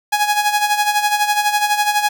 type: tone with tremolo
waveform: sawtooth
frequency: 833 Hz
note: G#5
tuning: 5 cents sharp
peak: -8 dBFS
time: 0.12-2.09 s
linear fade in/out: 10 ms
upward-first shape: sine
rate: 12 Hz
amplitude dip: 65%
effects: 7-bit